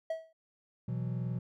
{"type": "tone with exponential decay", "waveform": "triangle", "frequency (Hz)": 647, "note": "E5", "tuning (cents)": -32, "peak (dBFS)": -27, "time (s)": [0.1, 0.33], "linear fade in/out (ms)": 5, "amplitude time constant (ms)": 50}
{"type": "chord", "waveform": "triangle", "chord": "B suspended fourth", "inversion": "none", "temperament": "just", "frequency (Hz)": [123.47, 164.63, 185.21], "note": ["B2", "E3", "F#3"], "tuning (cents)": [0, -2, 2], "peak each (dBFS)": [-32, -37, -38], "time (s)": [0.88, 1.39], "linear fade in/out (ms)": 5}
{"effects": []}